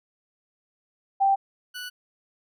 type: tone pair in turn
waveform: sine / 20% pulse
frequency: 784 / 1480 Hz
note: G5 / F#6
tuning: 0 / 0 cents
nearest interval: major seventh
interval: 1100 cents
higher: second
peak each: -17 / -29 dBFS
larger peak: first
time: 1.2-1.36 / 1.74-1.9 s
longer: neither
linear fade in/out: 20 ms
effects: none